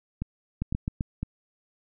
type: two click trains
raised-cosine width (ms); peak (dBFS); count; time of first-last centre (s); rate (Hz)
5; -15 / -17; 4 / 3; 0.62-1.009 / 0.22-1.23; 7.72 / 1.98
effects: none